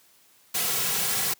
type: noise with comb filter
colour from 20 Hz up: white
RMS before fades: -26 dBFS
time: 0.54-1.34 s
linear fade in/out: 10 ms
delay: 3.3 ms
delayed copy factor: -1
effects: white hiss -59 dBFS RMS until 1.39 s + high-pass 100 Hz 12 dB/octave